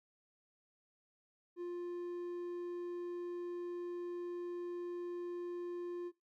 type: tone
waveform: triangle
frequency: 350.9 Hz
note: F4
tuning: 8 cents sharp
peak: -37 dBFS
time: 1.56-6.12 s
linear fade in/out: 50 ms
effects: noise-tail reverb RT60 0.2 s tail -18 dB re dry